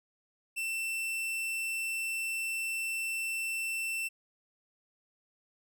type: tone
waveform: 45% pulse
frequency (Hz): 2680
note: E7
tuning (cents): +28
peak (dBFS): -32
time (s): 0.56-4.09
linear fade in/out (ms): 20
effects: none